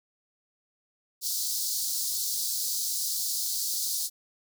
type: high-pass noise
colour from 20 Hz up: pink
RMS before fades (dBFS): -30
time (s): 1.21-4.1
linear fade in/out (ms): 50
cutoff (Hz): 4200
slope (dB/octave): 48
effects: none